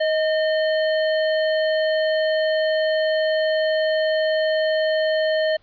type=tone with sample-and-hold; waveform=sine; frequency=628 Hz; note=D#5; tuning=16 cents sharp; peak=-17 dBFS; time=0-5.57 s; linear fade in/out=10 ms; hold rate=2450 Hz; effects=pink hiss -60 dBFS RMS until 5.62 s + resampled to 11025 Hz